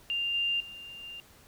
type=tone with level steps; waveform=sine; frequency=2794 Hz; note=F7; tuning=in tune; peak=-28 / -26 / -42 / -40 dBFS; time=0.1-1.2 s; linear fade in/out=0 ms; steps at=0.34 / 0.6 / 1.03 s; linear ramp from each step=5 ms; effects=pink hiss -57 dBFS RMS until 1.47 s